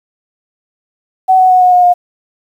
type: tone with pitch steps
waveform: sine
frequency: 752 / 743.8 / 735.7 / 727.6 / 719.7 / 711.8 Hz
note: F#5 / F#5 / F#5 / F#5 / F#5 / F5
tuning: +28 / +9 / -10 / -29 / -48 / +33 cents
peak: -4 dBFS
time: 1.28-1.94 s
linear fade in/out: 20 ms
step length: 110 ms
effects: 7-bit